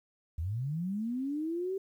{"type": "linear sweep", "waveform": "sine", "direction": "up", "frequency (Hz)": [73.6, 392], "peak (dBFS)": -31, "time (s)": [0.38, 1.78], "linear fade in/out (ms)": 5, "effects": ["11-bit"]}